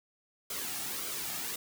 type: noise with flanger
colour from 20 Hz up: white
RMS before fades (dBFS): -37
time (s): 0.5-1.56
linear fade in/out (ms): 5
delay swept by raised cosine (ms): 1.1 to 2.03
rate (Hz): 1.8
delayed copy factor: -0.55
effects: none